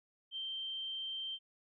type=tone; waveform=sine; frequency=3136 Hz; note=G7; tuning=in tune; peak=-38 dBFS; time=0.31-1.39 s; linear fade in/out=50 ms; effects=none